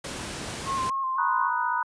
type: noise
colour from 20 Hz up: pink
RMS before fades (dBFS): -34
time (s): 0.04-0.9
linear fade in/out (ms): 5
type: tone with vibrato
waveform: sine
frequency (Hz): 1064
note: C6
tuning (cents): +29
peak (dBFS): -25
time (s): 0.65-1.51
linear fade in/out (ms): 50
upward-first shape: square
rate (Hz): 3.9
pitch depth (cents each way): 28
type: chord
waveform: sine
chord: B major seventh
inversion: third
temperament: equal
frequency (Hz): 932.3 / 987.8 / 1244.5 / 1480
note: A#5 / B5 / D#6 / F#6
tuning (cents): 0 / 0 / 0 / 0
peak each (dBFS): -29 / -27 / -32 / -30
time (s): 1.18-1.83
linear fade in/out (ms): 5
effects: high-pass 60 Hz 12 dB/octave + resampled to 22050 Hz